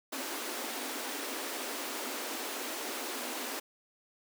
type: high-pass noise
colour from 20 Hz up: pink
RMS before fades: -38 dBFS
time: 0.12-3.6 s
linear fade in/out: 10 ms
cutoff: 240 Hz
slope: 96 dB/octave
effects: none